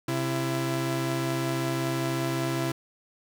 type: tone pair together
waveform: sawtooth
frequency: 132.7 / 334.4 Hz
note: C3 / E4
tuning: +25 / +25 cents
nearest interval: octave + major third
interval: 1600 cents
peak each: -25 dBFS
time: 0.08-2.72 s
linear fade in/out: 5 ms
effects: none